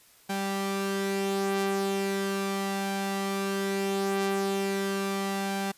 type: tone pair together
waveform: sawtooth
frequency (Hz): 196.19 / 392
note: G3 / G4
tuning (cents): +2 / 0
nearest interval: octave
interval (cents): 1198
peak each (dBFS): -26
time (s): 0.29-5.72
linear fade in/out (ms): 10
effects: white hiss -58 dBFS RMS until 5.77 s + resampled to 32000 Hz